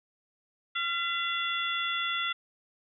harmonic tone with a mistuned harmonic, 688 Hz, F5, 26 cents flat, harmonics 2 / 3 / 4 / 5, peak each -32 / -35 / -36 / -33 dBFS, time 0.75-2.33 s, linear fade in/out 10 ms, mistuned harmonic 3, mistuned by -38 cents, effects none

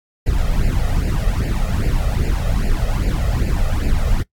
brown noise with flanger, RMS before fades -17 dBFS, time 0.26-4.23 s, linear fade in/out 10 ms, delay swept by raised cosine 0.41 to 1.61 ms, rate 2.5 Hz, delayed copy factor +0.9, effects noise-tail reverb RT60 0.1 s tail -20 dB re dry + AAC 64 kbps

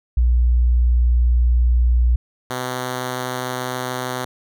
sine / 5% pulse tone pair in turn, 60.2 / 126.82 Hz, B1 / B2, -44 / +46 cents, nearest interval octave + minor second, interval 1290 cents, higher second, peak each -12 dBFS, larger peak neither, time 0.17-2.16 / 2.5-4.25 s, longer first, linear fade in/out 5 ms, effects none

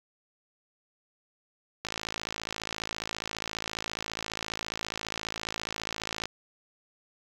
click train, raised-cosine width 0.2 ms, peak -15 dBFS, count 242, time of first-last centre 1.85-6.256 s, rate 54.7 Hz, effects 7-bit

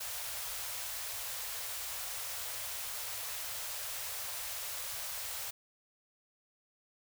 white band-stop noise, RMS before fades -40 dBFS, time 0-5.51 s, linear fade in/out 10 ms, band 120 to 480 Hz, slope 48 dB/octave, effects none

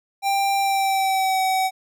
square tone with pitch glide, 790 to 757.4 Hz, G5 to F#5, +13 to +40 cents, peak -19 dBFS, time 0.22-1.71 s, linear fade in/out 50 ms, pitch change -73 cents, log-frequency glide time 0.56-1.41 s, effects none

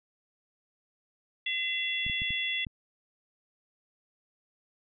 harmonic tone, 680 Hz, F5, 46 cents flat, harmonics 3 / 4 / 5, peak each -33 / -33 / -33 dBFS, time 1.46-2.65 s, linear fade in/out 5 ms
clicks, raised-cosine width 5 ms, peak -28 dBFS, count 5, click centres 2.065 / 2.098 / 2.219 / 2.306 / 2.668 s
effects none

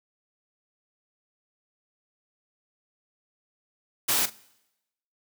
white noise with echo, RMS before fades -24 dBFS, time 4.08-4.26 s, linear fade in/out 10 ms, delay 41 ms, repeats 1, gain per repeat -14 dB, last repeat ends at 4.301 s, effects noise-tail reverb RT60 0.9 s tail -22 dB re dry + high-pass 100 Hz 12 dB/octave

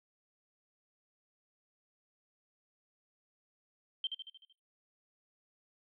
sine tone with echo, 3136 Hz, G7, in tune, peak -31 dBFS, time 4.04-4.07 s, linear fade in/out 2 ms, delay 76 ms, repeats 6, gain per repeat -5 dB, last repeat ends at 4.526 s, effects noise-tail reverb RT60 0.3 s tail -26 dB re dry

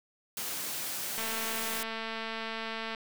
white high-pass noise, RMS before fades -36 dBFS, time 0.37-1.83 s, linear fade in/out 2 ms, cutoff 110 Hz, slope 24 dB/octave
click train, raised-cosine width 0.3 ms, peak -21 dBFS, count 397, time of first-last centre 1.18-2.948 s, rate 224 Hz
effects none

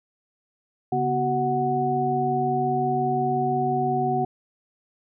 sine tone cluster, 140.6 / 246.3 / 376.9 / 740 Hz, C#3 / B3 / F#4 / F#5, +25 / -5 / +32 / 0 cents, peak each -29 / -29 / -27 / -23 dBFS, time 0.92-4.25 s, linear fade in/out 5 ms, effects none

